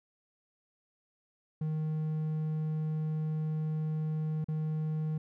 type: tone with dropouts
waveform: triangle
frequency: 155.7 Hz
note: D#3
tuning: 2 cents sharp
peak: -28 dBFS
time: 1.61-5.18 s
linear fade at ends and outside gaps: 5 ms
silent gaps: 4.444-4.484 s
effects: none